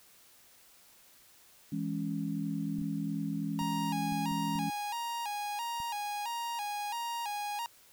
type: chord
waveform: sine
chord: C# minor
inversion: first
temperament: equal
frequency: 164.81 / 207.7 / 277.2 Hz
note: E3 / G#3 / C#4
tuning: 0 / 0 / 0 cents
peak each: -36 dBFS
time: 1.72-4.7 s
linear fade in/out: 5 ms
type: clicks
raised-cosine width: 5 ms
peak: -38 dBFS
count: 7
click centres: 2.786 / 2.817 / 3.615 / 4.123 / 4.315 / 4.556 / 5.802 s
type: tone with vibrato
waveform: 45% pulse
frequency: 880 Hz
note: A5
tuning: in tune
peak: -34 dBFS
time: 3.59-7.66 s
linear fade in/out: 0 ms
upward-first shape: square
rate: 1.5 Hz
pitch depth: 110 cents each way
effects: white hiss -60 dBFS RMS until 7.92 s